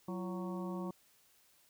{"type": "harmonic tone with a mistuned harmonic", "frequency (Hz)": 185, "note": "F#3", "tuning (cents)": 0, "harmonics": [1, 2, 3, 4, 5, 6], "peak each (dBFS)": [-39, -43, -49, -53, -50, -50], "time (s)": [0.08, 0.91], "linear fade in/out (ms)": 5, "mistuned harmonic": 2, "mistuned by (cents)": -120, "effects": ["white hiss -68 dBFS RMS until 1.69 s"]}